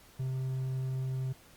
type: tone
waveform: triangle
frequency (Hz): 130.81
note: C3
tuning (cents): 0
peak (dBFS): -29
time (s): 0.19-1.33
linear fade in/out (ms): 10
effects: pink hiss -58 dBFS RMS until 1.56 s + Opus 48 kbps